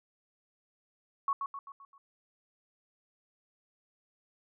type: tone with echo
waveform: sine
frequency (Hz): 1108.7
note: C#6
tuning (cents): 0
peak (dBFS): -26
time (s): 1.28-1.33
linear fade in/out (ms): 2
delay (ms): 130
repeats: 5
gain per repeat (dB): -6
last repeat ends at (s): 1.98
effects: none